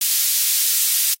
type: high-pass noise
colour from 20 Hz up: white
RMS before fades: -18 dBFS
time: 0.01-1.14 s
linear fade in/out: 5 ms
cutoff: 3600 Hz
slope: 12 dB/octave
effects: noise-tail reverb RT60 0.1 s tail -25 dB re dry + AAC 48 kbps